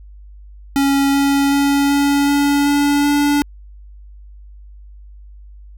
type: tone with pitch steps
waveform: square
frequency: 277.2 / 279.1 / 281.1 / 283 / 285 / 287 / 289 Hz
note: C#4 / C#4 / C#4 / C#4 / C#4 / D4 / D4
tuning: 0 / +12 / +24 / +36 / +48 / -40 / -28 cents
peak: -13 dBFS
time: 0.76-3.42 s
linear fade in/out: 0 ms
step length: 380 ms
effects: added 50 Hz sine -36 dBFS peak until 5.77 s